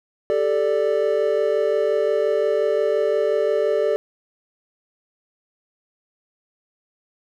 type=chord; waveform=triangle; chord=G suspended second; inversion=none; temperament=equal with one note detuned; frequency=394.3 / 440 / 587.3 Hz; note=G4 / A4 / D5; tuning=+10 / 0 / 0 cents; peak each=-22 / -19 / -19 dBFS; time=0.3-3.96 s; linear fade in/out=0 ms; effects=none